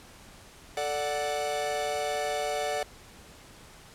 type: chord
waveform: 45% pulse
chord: D major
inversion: second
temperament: equal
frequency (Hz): 440 / 587.3 / 740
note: A4 / D5 / F#5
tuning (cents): 0 / 0 / 0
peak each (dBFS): -35 / -32 / -32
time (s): 0.77-2.83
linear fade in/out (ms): 2
effects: pink hiss -51 dBFS RMS until 3.94 s + low-pass 11000 Hz 12 dB/octave

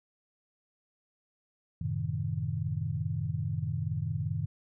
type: chord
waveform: sine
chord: F# diminished seventh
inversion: none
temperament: equal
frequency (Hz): 92.5 / 110 / 130.81 / 155.56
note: F#2 / A2 / C3 / Eb3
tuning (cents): 0 / 0 / 0 / 0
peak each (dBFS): -36 / -35 / -36 / -34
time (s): 1.81-4.46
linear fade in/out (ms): 5
effects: none

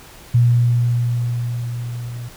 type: tone with level ramp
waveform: sine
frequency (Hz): 120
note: B2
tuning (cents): -49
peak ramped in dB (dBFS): -9 to -27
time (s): 0.34-2.29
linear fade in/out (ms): 10
effects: pink hiss -42 dBFS RMS until 2.36 s

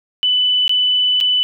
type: tone with dropouts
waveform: sine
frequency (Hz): 2992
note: F#7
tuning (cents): +19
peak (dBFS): -12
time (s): 0.23-1.43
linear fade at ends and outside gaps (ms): 0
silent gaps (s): 0.679-0.694 / 1.203-1.21
effects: none

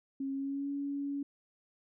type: tone with pitch glide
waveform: sine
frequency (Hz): 271.8 to 281.9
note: C#4 to C#4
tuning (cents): -34 to +29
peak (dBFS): -33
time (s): 0.2-1.23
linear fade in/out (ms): 5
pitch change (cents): +63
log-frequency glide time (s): 0.33-0.7
effects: none

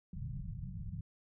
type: low-pass noise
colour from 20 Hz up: white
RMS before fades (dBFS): -42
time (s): 0.13-1.01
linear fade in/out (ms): 2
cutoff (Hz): 190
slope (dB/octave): 96
effects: none

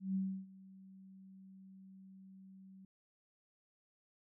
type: tone with ADSR envelope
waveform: sine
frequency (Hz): 191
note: G3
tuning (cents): -45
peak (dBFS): -32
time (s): 0-2.85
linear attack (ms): 150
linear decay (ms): 310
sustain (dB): -22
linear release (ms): 3
effects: none

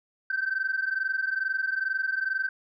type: tone pair together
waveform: sine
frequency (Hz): 1534.7 / 1557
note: G6 / G6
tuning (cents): -37 / -12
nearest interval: unison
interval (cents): 25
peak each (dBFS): -28 / -27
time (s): 0.3-2.49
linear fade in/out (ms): 5
effects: tanh soft clip ceiling -20 dBFS

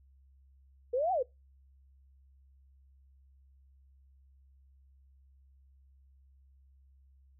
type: exponential two-way sweep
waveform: sine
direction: up then down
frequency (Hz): 466.2 to 782 to 466.2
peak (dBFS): -27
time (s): 0.93-1.23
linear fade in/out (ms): 10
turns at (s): 1.12
effects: noise-tail reverb RT60 0.2 s tail -22 dB re dry + added 67 Hz sine -59 dBFS peak until 7.39 s

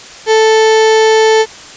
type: tone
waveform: 35% pulse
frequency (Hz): 440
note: A4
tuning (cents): 0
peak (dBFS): -4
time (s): 0.26-1.46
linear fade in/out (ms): 50
effects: white hiss -32 dBFS RMS until 1.76 s + resampled to 16000 Hz

